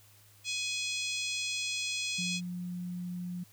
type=harmonic tone; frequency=839 Hz; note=G#5; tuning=17 cents sharp; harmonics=3 / 4 / 5 / 6 / 7 / 8 / 9 / 10; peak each=-36 / -38 / -40 / -42 / -43 / -44 / -45 / -46 dBFS; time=0.44-2.41 s; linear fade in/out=50 ms
type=tone; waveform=sine; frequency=178 Hz; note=F3; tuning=33 cents sharp; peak=-35 dBFS; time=2.18-3.44 s; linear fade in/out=10 ms
effects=added 103 Hz sine -61 dBFS peak until 3.52 s + white hiss -61 dBFS RMS until 3.52 s